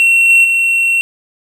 triangle tone with level steps, 2721 Hz, F7, 46 cents flat, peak -5 / -3 / -8 dBFS, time 0-1.01 s, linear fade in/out 0 ms, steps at 0.29 / 0.44 s, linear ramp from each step 5 ms, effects none

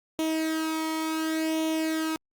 sawtooth tone with flanger, 318.1 Hz, D#4, 38 cents sharp, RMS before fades -28 dBFS, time 0.19-2.16 s, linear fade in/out 0 ms, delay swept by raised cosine 0.31 to 0.93 ms, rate 0.69 Hz, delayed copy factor +0.6, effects Opus 48 kbps

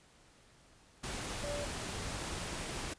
sine tone in noise, 580 Hz, D5, 22 cents flat, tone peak -38 dBFS, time 1.43-1.65 s, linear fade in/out 10 ms, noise pink, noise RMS -40 dBFS, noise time 1.03-2.94 s, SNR -1 dB, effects pink hiss -63 dBFS RMS until 2.98 s + resampled to 22050 Hz

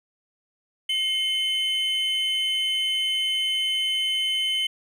triangle tone pair together, 2140 / 3055 Hz, C7 / G7, +38 / -45 cents, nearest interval tritone, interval 617 cents, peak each -29 / -21 dBFS, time 0.89-4.67 s, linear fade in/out 5 ms, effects none

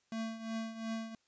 square tone with tremolo, 224.4 Hz, A3, 34 cents sharp, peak -35 dBFS, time 0.12-1.15 s, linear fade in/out 2 ms, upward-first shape triangle, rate 2.8 Hz, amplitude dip 75%, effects white hiss -75 dBFS RMS until 1.27 s + resampled to 16000 Hz

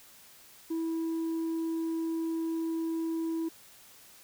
sine tone with tanh clipping, 327.1 Hz, E4, 13 cents flat, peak -30 dBFS, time 0.7-3.49 s, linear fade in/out 10 ms, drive 2 dB, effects white hiss -55 dBFS RMS until 4.23 s

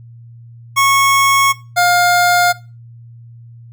25% pulse tone pair in turn, 1100 / 707.2 Hz, C#6 / F5, -14 / +22 cents, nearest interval minor sixth, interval 764 cents, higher first, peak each -6 dBFS, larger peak neither, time 0.76-1.53 / 1.76-2.53 s, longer neither, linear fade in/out 20 ms, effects noise-tail reverb RT60 0.3 s tail -19 dB re dry + added 117 Hz sine -35 dBFS peak until 3.72 s

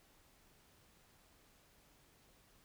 silence, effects pink hiss -68 dBFS RMS until 2.64 s

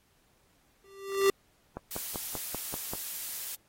square tone with exponential growth, 392.5 Hz, G4, 2 cents sharp, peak -19 dBFS, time 0.84-1.3 s, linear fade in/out 2 ms, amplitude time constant 100 ms
click train, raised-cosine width 1 ms, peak -23 dBFS, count 7, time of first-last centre 1.77-2.935 s, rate 5.15 Hz
blue noise, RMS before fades -37 dBFS, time 1.91-3.55 s, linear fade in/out 2 ms
effects pink hiss -68 dBFS RMS until 3.68 s + AAC 48 kbps

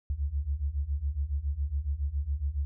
sine beating tone pair, 67.2 / 74.4 Hz, C2 / D2, +47 / +23 cents, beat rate 7.2 Hz, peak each -32 / -30 dBFS, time 0.1-2.65 s, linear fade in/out 0 ms, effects none

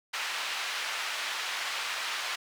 white band-pass noise, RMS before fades -34 dBFS, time 0.13-2.36 s, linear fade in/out 10 ms, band 1000 to 3200 Hz, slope 12 dB/octave, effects none

